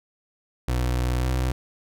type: tone with pitch glide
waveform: 30% pulse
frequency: 61.74 to 63.37 Hz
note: B1 to B1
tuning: 0 to +45 cents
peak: -19 dBFS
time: 0.68-1.52 s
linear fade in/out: 5 ms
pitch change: +45 cents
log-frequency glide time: 1.19-1.26 s
effects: none